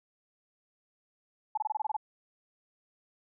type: tone bursts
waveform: sine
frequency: 858 Hz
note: A5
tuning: 44 cents flat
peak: -27 dBFS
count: 9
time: 1.55-1.967 s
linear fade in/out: 5 ms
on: 25 ms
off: 24 ms
effects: none